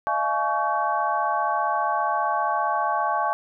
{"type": "tone cluster", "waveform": "sine", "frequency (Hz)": [612, 687, 849, 1122, 1542], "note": ["D#5", "F5", "G#5", "C#6", "G6"], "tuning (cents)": [-29, -29, 38, 21, -29], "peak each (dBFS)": [-32, -28, -25, -25, -32], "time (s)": [0.07, 3.33], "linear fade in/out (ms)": 0, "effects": []}